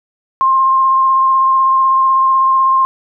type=tone with vibrato; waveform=sine; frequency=1060 Hz; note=C6; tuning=22 cents sharp; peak=-8 dBFS; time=0.41-2.85 s; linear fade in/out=0 ms; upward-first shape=square; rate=16 Hz; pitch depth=9 cents each way; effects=none